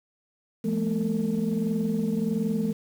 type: tone cluster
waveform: sine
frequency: 170 / 213.7 / 235.1 / 451.9 Hz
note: F3 / G#3 / A#3 / A4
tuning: -46 / +50 / +15 / +46 cents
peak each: -30 / -25 / -30 / -32 dBFS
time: 0.64-2.73 s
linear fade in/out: 10 ms
effects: tanh soft clip ceiling -16 dBFS + 8-bit